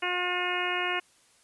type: harmonic tone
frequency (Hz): 358.5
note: F4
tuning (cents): +45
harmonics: 1 / 2 / 3 / 4 / 5 / 6 / 7 / 8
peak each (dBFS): -35 / -35 / -35 / -35 / -35 / -35 / -35 / -35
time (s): 0.02-1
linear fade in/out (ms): 10
effects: white hiss -62 dBFS RMS until 1.43 s + resampled to 24000 Hz